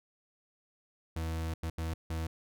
40% pulse tone bursts at uneven times, 81.1 Hz, E2, 28 cents flat, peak -32 dBFS, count 4, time 1.16-1.54 / 1.63-1.7 / 1.78-1.94 / 2.1-2.27 s, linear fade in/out 5 ms, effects none

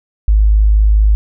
sine tone, 52.4 Hz, G#1, 16 cents sharp, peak -6 dBFS, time 0.28-1.15 s, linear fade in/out 0 ms, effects none

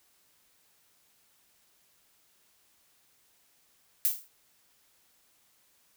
violet noise with exponential decay, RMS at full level -22 dBFS, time 4.05-4.28 s, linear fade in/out 0 ms, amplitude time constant 48 ms, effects white hiss -67 dBFS RMS until 5.96 s

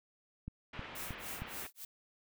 click train, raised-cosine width 5 ms, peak -29 dBFS, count 4, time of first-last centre 0.48-1.42 s, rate 3.19 Hz
white low-pass noise, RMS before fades -48 dBFS, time 0.73-1.67 s, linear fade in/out 5 ms, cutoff 2800 Hz, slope 24 dB/octave
blue noise with tremolo, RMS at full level -43 dBFS, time 0.95-1.85 s, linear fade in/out 5 ms, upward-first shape sine, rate 3.5 Hz, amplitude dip 100%
effects none

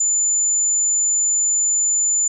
sine tone, 7040 Hz, A8, in tune, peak -15 dBFS, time 0-2.28 s, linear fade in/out 5 ms, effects none

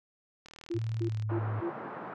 click train, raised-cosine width 0.2 ms, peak -31 dBFS, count 31, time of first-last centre 0.46-1.223 s, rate 39.3 Hz
sine tone bursts, 341.9 Hz, F4, 37 cents flat, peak -30 dBFS, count 4, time 0.7-1.7 s, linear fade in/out 10 ms, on 85 ms, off 220 ms
sine tone with pitch glide, 111.7 to 107.77 Hz, A2 to A2, +27 to -35 cents, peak -30 dBFS, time 0.74-1.61 s, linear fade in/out 20 ms, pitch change -62 cents, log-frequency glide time 1.05-1.17 s
white band-pass noise, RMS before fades -41 dBFS, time 1.29-2.14 s, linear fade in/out 5 ms, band 140 to 1300 Hz, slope 24 dB/octave
effects none

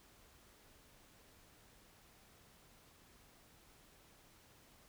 silence, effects pink hiss -65 dBFS RMS until 4.88 s

